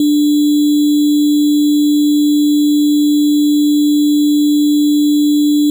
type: tone with sample-and-hold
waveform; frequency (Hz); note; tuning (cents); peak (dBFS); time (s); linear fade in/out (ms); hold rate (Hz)
sine; 295.3; D4; +10; -8; 0-5.7; 2; 3675
effects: none